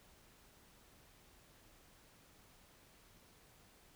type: silence
effects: pink hiss -65 dBFS RMS until 3.95 s